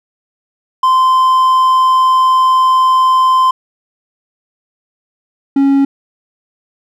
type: tone pair in turn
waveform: triangle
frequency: 1036 / 275.8 Hz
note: C6 / C#4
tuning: -17 / -9 cents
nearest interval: octave + major seventh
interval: 2292 cents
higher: first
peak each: -5 dBFS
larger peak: neither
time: 0.83-3.51 / 5.56-5.85 s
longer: first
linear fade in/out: 5 ms
effects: none